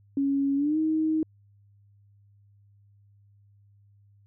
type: tone with pitch glide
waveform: sine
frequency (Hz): 277.2 to 314.8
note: C#4 to D#4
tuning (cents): 0 to +20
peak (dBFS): -22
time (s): 0.17-1.23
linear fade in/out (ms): 2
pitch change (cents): +220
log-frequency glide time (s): 0.56-0.78
effects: added 101 Hz sine -56 dBFS peak until 4.26 s